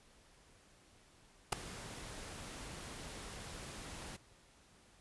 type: noise with ADSR envelope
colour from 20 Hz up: pink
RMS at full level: -28 dBFS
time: 1.52-4.17 s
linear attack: 8 ms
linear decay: 4 ms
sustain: -20 dB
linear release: 15 ms
effects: pink hiss -65 dBFS RMS until 5 s + resampled to 24000 Hz